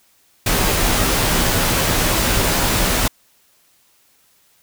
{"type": "noise with comb filter", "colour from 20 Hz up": "pink", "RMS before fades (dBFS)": -17, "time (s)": [0.46, 3.08], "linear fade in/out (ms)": 5, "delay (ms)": 14, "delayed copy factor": -0.55, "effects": ["white hiss -57 dBFS RMS until 4.62 s"]}